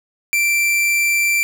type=tone; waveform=45% pulse; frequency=2349 Hz; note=D7; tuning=in tune; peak=-14 dBFS; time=0.33-1.43 s; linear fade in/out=0 ms; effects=8-bit